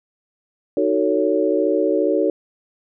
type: chord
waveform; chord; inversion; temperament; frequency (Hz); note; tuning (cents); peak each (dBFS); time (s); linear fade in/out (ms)
sine; D# half-diminished seventh; none; just; 311.1 / 373.4 / 448 / 560; D#4 / F#4 / A4 / C#5; 0 / +16 / +31 / +18; -21; 0.77-2.3; 2
effects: none